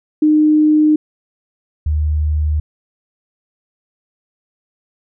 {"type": "tone pair in turn", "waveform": "sine", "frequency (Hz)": [305.4, 76.02], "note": ["D#4", "D#2"], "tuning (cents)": [-32, -40], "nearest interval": "2 octaves", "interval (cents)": 2408, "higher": "first", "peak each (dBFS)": [-8, -13], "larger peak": "first", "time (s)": [[0.22, 0.96], [1.86, 2.6]], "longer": "neither", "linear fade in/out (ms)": 5, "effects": []}